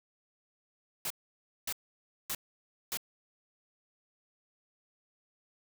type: noise bursts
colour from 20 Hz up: white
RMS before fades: -35 dBFS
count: 4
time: 1.05-2.972 s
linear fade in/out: 2 ms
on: 53 ms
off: 570 ms
effects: none